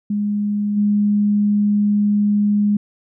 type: tone with level steps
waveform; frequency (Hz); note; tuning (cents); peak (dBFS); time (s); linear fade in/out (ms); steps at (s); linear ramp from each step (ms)
sine; 206.5; G#3; -10; -17 / -13; 0.1-2.77; 5; 0.76; 20
effects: none